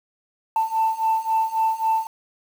sine beating tone pair, 887 / 890.7 Hz, A5 / A5, +14 / +21 cents, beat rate 3.7 Hz, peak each -22 / -20 dBFS, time 0.56-2.07 s, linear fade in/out 2 ms, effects tanh soft clip ceiling -13 dBFS + 7-bit

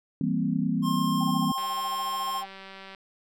sine chord, C dominant seventh, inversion first, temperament equal, 164.81 / 196 / 233.1 / 261.6 Hz, E3 / G3 / Bb3 / C4, 0 / 0 / 0 / 0 cents, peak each -29 dBFS, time 0.21-1.52 s, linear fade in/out 2 ms
square tone, 1064 Hz, C6, 29 cents sharp, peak -29 dBFS, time 0.82-2.44 s, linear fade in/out 50 ms
sine tone with tremolo, 784 Hz, G5, in tune, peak -32 dBFS, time 1.2-2.47 s, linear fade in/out 10 ms, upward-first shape sine, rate 14 Hz, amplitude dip 100%
click train, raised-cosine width 0.3 ms, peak -28 dBFS, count 265, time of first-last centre 1.58-2.948 s, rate 193 Hz
effects none

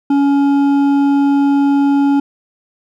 triangle tone with hard clipping, 280.8 Hz, C#4, 22 cents sharp, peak -11 dBFS, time 0.1-2.2 s, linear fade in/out 5 ms, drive 11 dB, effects none

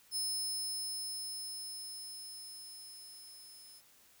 25% pulse tone with level ramp, 5220 Hz, E8, 18 cents flat, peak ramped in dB -28 to -49 dBFS, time 0.11-3.82 s, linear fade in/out 50 ms, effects white hiss -64 dBFS RMS until 4.2 s

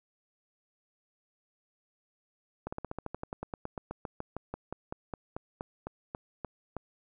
slowing click train, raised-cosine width 1 ms, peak -22 dBFS, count 28, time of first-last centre 2.67-6.767 s, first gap 55 ms, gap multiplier 1.07, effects none

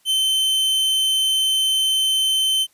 45% pulse tone, 3082 Hz, G7, 30 cents flat, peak -16 dBFS, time 0.05-2.67 s, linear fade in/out 50 ms, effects white hiss -60 dBFS RMS until 2.73 s + resampled to 32000 Hz

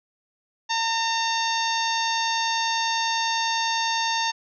harmonic tone, 910 Hz, A#5, 42 cents flat, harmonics 1 / 2 / 3 / 4 / 5 / 6 / 7, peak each -25 / -30 / -32 / -30 / -32 / -33 / -34 dBFS, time 0.69-4.32 s, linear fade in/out 20 ms, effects none

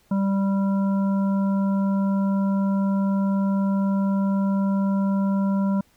harmonic tone, 196 Hz, G3, in tune, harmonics 1 / 3 / 5 / 7, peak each -19 / -33 / -34 / -41 dBFS, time 0.11-5.81 s, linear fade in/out 5 ms, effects pink hiss -61 dBFS RMS until 5.96 s

